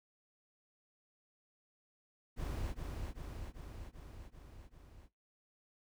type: noise with echo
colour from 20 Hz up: brown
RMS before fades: -39 dBFS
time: 2.36-2.75 s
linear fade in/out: 50 ms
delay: 390 ms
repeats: 6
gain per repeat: -3 dB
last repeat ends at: 5.09 s
effects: noise-tail reverb RT60 0.2 s tail -18 dB re dry